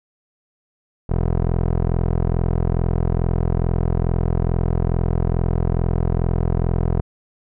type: tone with low-pass filter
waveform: 15% pulse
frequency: 42.33 Hz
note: E1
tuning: 47 cents sharp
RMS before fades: -19 dBFS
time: 1.09-7.01 s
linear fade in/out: 10 ms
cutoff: 790 Hz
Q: 0.74
effects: none